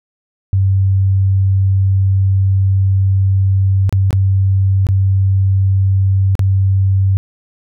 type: tone with dropouts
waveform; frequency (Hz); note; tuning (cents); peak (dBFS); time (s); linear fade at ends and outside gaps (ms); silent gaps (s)
sine; 96.5; G2; -27; -9; 0.53-7.17; 0; 3.894-3.926 / 4.107-4.129 / 4.868-4.888 / 6.353-6.393
effects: none